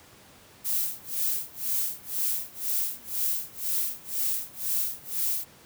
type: noise with tremolo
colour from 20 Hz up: violet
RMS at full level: -26 dBFS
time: 0.64-5.45 s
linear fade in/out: 20 ms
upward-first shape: sine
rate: 2 Hz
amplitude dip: 95%
effects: pink hiss -53 dBFS RMS until 5.65 s + high-pass 80 Hz 12 dB/octave